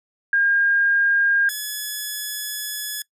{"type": "tone pair in turn", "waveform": ["sine", "5% pulse"], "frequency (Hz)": [1614, 1705.2], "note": ["G#6", "G#6"], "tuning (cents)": [-50, 45], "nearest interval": "minor second", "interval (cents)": 95, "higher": "second", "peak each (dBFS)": -15, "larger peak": "neither", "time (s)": [[0.33, 1.49], [1.49, 3.02]], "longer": "second", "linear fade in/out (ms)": 2, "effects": ["noise-tail reverb RT60 0.1 s tail -21 dB re dry", "resampled to 32000 Hz"]}